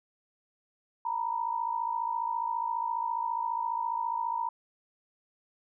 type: tone pair together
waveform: sine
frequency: 920.3 / 975 Hz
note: A#5 / B5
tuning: -22 / -23 cents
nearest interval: minor second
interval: 99 cents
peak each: -31 / -32 dBFS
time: 1.05-4.49 s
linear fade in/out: 5 ms
effects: none